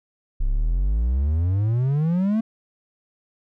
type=exponential sweep; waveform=triangle; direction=up; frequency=30.87 to 228.3 Hz; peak=-16 dBFS; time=0.4-2.41 s; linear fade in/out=10 ms; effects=none